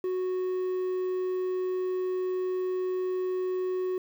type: tone with quantisation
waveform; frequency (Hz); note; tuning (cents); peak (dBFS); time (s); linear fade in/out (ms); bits
triangle; 368.8; F#4; -6; -25; 0.04-3.98; 2; 9
effects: none